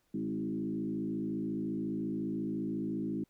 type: tone with frequency modulation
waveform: sine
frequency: 258.7 Hz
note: C4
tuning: 19 cents flat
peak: -32 dBFS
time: 0.14-3.24 s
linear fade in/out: 5 ms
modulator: 54.4 Hz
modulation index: 1.6
effects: pink hiss -75 dBFS RMS until 3.29 s